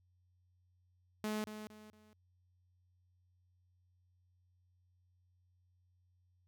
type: tone with echo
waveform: sawtooth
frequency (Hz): 213.7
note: G#3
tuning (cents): +50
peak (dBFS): -32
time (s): 1.24-1.44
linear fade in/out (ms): 0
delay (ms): 230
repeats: 3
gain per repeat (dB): -9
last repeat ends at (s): 2.13
effects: added 90 Hz sine -70 dBFS peak until 6.47 s